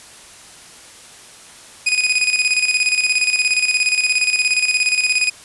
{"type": "tone with tremolo", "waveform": "sawtooth", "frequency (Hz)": 2489, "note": "D#7", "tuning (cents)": 0, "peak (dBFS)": -9, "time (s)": [1.86, 5.3], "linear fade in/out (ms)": 10, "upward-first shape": "square", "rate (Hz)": 17, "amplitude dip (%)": 60, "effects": ["white hiss -41 dBFS RMS until 5.44 s", "resampled to 24000 Hz"]}